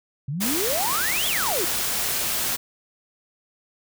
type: exponential two-way sweep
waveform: sine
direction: up then down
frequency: 128.6 to 3544 to 313.4 Hz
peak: -25 dBFS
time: 0.28-1.65 s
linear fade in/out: 5 ms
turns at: 1.27 s
type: noise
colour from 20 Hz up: white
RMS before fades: -25 dBFS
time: 0.4-2.57 s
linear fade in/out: 20 ms
effects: none